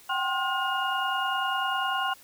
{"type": "tone cluster", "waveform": "sine", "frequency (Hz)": [750, 780, 1061, 1432, 2849], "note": ["F#5", "G5", "C6", "F6", "F7"], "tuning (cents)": [23, -9, 24, 43, 34], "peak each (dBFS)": [-38, -31, -30, -30, -33], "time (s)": [0.09, 2.14], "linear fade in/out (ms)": 10, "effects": ["white hiss -53 dBFS RMS until 2.23 s"]}